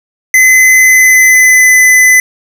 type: tone with pitch glide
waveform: square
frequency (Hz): 2036 to 2014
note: C7 to B6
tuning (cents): -48 to +33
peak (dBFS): -3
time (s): 0.34-2.2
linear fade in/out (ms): 2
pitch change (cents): -19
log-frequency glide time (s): 0.77-1.74
effects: none